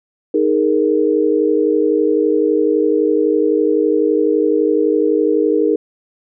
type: chord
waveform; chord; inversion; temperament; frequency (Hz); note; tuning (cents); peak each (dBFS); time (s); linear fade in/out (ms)
sine; D# suspended fourth; none; just; 311.1 / 414.8 / 466.7; D#4 / G#4 / A#4; 0 / -2 / +2; -16; 0.34-5.76; 5
effects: none